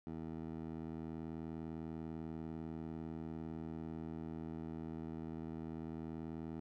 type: tone with band-pass filter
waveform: 15% pulse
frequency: 80.2 Hz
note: E2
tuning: 47 cents flat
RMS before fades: -45 dBFS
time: 0.07-6.6 s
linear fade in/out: 0 ms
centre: 300 Hz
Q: 0.87
effects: none